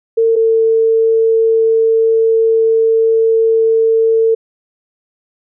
sine tone pair in turn, 453.4 / 449.5 Hz, A#4 / A4, -48 / +37 cents, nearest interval unison, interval 15 cents, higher first, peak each -8 dBFS, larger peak neither, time 0.17-0.36 / 0.36-4.35 s, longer second, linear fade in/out 10 ms, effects none

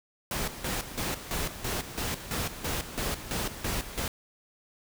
pink noise with tremolo, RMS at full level -31 dBFS, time 0.31-4.08 s, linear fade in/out 2 ms, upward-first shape square, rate 3 Hz, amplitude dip 70%, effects none

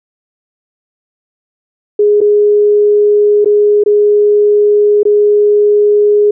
sine tone with dropouts, 415.3 Hz, G#4, in tune, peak -5 dBFS, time 1.99-6.31 s, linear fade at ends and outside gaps 5 ms, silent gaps 2.206-2.213 / 3.446-3.457 / 3.838-3.86 / 5.032-5.052 s, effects none

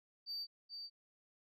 sine tone with echo, 4624 Hz, D8, 28 cents flat, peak -38 dBFS, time 0.26-0.47 s, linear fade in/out 50 ms, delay 430 ms, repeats 1, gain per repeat -6 dB, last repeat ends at 0.9 s, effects tanh soft clip ceiling -38 dBFS

